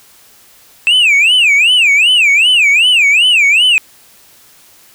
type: tone with vibrato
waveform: sine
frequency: 2596 Hz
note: E7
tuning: 27 cents flat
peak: -3 dBFS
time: 0.87-3.78 s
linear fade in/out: 0 ms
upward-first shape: sine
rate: 2.6 Hz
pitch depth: 270 cents each way
effects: tanh soft clip ceiling -5 dBFS + white hiss -44 dBFS RMS until 4.94 s